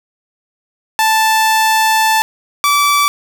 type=tone pair in turn; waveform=sawtooth; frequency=880 / 1156.1 Hz; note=A5 / D6; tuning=0 / -28 cents; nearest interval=perfect fourth; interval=472 cents; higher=second; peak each=-6 dBFS; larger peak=neither; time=0.99-2.22 / 2.64-3.08 s; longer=first; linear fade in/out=0 ms; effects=none